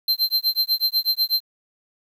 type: tone with tremolo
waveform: square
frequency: 4128 Hz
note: C8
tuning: 24 cents flat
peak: -16 dBFS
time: 0.08-1.41 s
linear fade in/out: 2 ms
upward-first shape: sine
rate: 8.1 Hz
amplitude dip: 100%
effects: 9-bit